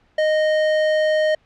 square tone, 619 Hz, D#5, 9 cents flat, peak -16 dBFS, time 0.18-1.35 s, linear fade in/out 5 ms, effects pink hiss -59 dBFS RMS until 1.45 s + low-pass 3000 Hz 12 dB/octave

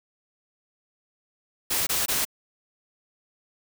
white noise bursts, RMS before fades -25 dBFS, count 3, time 1.7-2.252 s, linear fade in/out 10 ms, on 170 ms, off 21 ms, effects none

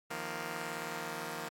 5% pulse chord, Eb suspended second, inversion none, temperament just, 155.56 / 175.01 / 233.3 Hz, Eb3 / F3 / Bb3, 0 / +4 / +2 cents, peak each -32 dBFS, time 0.1-1.49 s, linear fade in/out 10 ms, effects AAC 64 kbps

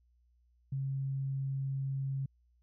sine tone, 135.7 Hz, C#3, 36 cents flat, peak -32 dBFS, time 0.72-2.26 s, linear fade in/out 5 ms, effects added 60 Hz sine -66 dBFS peak until 2.62 s

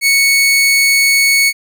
sawtooth tone, 2216 Hz, C#7, 1 cent flat, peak -5 dBFS, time 0.01-1.53 s, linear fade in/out 50 ms, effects none

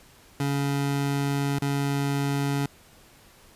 25% pulse tone with dropouts, 140.6 Hz, C#3, 25 cents sharp, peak -20 dBFS, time 0.4-2.66 s, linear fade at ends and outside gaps 2 ms, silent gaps 1.588-1.62 s, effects pink hiss -54 dBFS RMS until 3.55 s + resampled to 32000 Hz

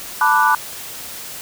sine chord, B minor seventh, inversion third, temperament equal, 880 / 987.8 / 1174.7 / 1480 Hz, A5 / B5 / D6 / F#6, 0 / 0 / 0 / 0 cents, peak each -17 dBFS, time 0.21-0.55 s, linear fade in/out 2 ms, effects white hiss -32 dBFS RMS until 1.41 s

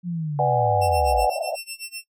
sine linear sweep, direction down, 180 to 47.63 Hz, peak -24 dBFS, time 0.03-1.28 s, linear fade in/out 50 ms
sine chord, G# half-diminished seventh, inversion first, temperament just, 498.4 / 598 / 747.5 / 830.6 Hz, B4 / D5 / F#5 / G#5, +16 / +31 / +17 / 0 cents, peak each -26 / -24 / -21 / -24 dBFS, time 0.39-1.3 s, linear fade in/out 2 ms
15% pulse tone with tremolo, 2701 Hz, E7, 42 cents sharp, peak -23 dBFS, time 0.81-2.04 s, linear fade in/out 10 ms, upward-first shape sine, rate 8 Hz, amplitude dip 95%
pink band-pass noise, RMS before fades -28 dBFS, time 1.11-1.56 s, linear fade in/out 10 ms, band 550 to 770 Hz, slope 96 dB/octave
effects noise-tail reverb RT60 0.1 s tail -21 dB re dry

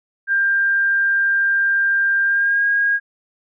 sine tone with pitch glide, 1593 to 1632.1 Hz, G6 to G#6, +27 to -31 cents, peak -14 dBFS, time 0.27-3 s, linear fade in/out 50 ms, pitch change +42 cents, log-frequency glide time 2.24-2.65 s, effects none

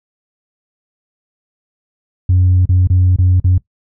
sine tone with dropouts, 91.2 Hz, F#2, 24 cents flat, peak -6 dBFS, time 2.29-3.58 s, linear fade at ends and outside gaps 5 ms, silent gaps 2.655-2.691 / 2.873-2.9 / 3.162-3.186 / 3.4-3.443 s, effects noise-tail reverb RT60 0.1 s tail -20 dB re dry + tanh soft clip ceiling -5 dBFS

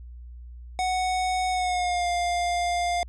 square tone with pitch glide, 740 to 702.5 Hz, F#5 to F5, 0 to +10 cents, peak -24 dBFS, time 0.79-3.03 s, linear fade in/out 0 ms, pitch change -90 cents, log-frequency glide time 1.5-2.08 s, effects added 60 Hz sine -39 dBFS peak until 3.08 s + resampled to 22050 Hz

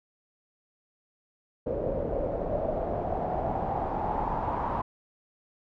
pink noise with low-pass filter sweep, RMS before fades -30 dBFS, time 1.66-4.82 s, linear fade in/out 10 ms, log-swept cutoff 520 to 970 Hz, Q 5.4, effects none

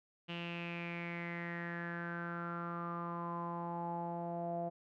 sawtooth tone with low-pass filter sweep, 171.2 Hz, F3, 34 cents flat, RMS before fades -41 dBFS, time 0.28-4.7 s, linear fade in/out 20 ms, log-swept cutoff 2900 to 660 Hz, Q 7.5, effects none

